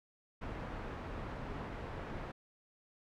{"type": "low-pass noise", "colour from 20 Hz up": "pink", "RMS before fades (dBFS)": -43, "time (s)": [0.41, 2.32], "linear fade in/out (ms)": 10, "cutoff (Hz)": 1600, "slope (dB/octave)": 12, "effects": []}